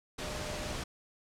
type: tone in noise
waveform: sine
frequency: 604 Hz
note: D5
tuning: 48 cents sharp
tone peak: -43 dBFS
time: 0.21-0.74 s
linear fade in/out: 10 ms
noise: pink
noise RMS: -38 dBFS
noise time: 0.18-0.84 s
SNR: -8 dB
effects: low-pass 8000 Hz 12 dB/octave